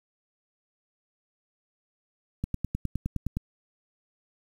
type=click train; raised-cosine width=5 ms; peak=-16 dBFS; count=10; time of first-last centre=2.44-3.37 s; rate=9.68 Hz; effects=8-bit